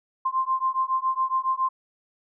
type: beating tone pair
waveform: sine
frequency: 1045 / 1052.2 Hz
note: C6 / C6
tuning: -2 / +9 cents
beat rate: 7.2 Hz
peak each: -25 dBFS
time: 0.25-1.69 s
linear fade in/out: 10 ms
effects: none